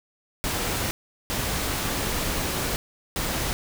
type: noise bursts at uneven times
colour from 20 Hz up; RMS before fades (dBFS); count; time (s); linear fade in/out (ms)
pink; -27; 3; 0.44-0.91 / 1.3-2.76 / 3.16-3.53; 0
effects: none